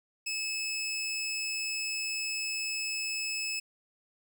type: tone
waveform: 20% pulse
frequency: 2598 Hz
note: E7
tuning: 26 cents flat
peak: -27 dBFS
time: 0.26-3.6 s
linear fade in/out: 10 ms
effects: none